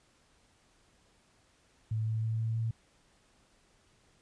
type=tone with pitch steps; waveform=sine; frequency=110 / 110.83 / 111.66 / 112.51 / 113.35 Hz; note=A2 / A2 / A2 / A2 / A#2; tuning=0 / +13 / +26 / +39 / -48 cents; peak=-29 dBFS; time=1.91-2.71 s; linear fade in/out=5 ms; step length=160 ms; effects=pink hiss -67 dBFS RMS until 4.21 s + resampled to 22050 Hz